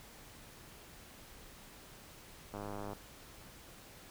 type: click train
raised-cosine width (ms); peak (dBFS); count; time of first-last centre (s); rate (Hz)
1; -29; 41; 2.54-2.932; 102
effects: pink hiss -55 dBFS RMS until 4.1 s